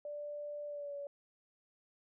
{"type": "tone with pitch glide", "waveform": "sine", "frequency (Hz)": [587.3, 568.9], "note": ["D5", "C#5"], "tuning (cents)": [0, 45], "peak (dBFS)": -40, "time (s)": [0.05, 1.07], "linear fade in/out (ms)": 2, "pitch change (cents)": -55, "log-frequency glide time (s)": [0.67, 0.95], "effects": []}